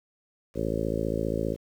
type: harmonic tone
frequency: 55 Hz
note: A1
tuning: in tune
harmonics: 1 / 2 / 3 / 4 / 5 / 6 / 7 / 8 / 9 / 10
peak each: -35 / -35 / -35 / -35 / -35 / -35 / -35 / -35 / -35 / -35 dBFS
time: 0.54-1.57 s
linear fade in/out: 50 ms
effects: 9-bit